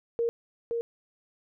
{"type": "tone with echo", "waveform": "sine", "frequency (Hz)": 466.2, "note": "A#4", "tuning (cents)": 0, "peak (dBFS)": -24, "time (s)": [0.19, 0.29], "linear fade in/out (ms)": 0, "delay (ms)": 520, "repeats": 1, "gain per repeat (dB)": -3, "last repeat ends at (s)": 0.81, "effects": []}